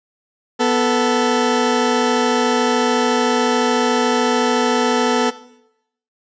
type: tone pair together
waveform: 20% pulse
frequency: 246.9 / 440 Hz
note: B3 / A4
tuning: 0 / 0 cents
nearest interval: minor seventh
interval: 1000 cents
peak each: -12 dBFS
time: 0.59-5.31 s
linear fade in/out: 20 ms
effects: noise-tail reverb RT60 0.8 s tail -17 dB re dry + resampled to 16000 Hz